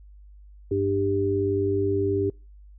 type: harmonic tone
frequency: 98.7 Hz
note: G2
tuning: 12 cents sharp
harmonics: 1 / 3 / 4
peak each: -28 / -28 / -23 dBFS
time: 0.71-2.3 s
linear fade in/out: 5 ms
effects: noise-tail reverb RT60 0.3 s tail -26 dB re dry + added 50 Hz sine -45 dBFS peak until 2.78 s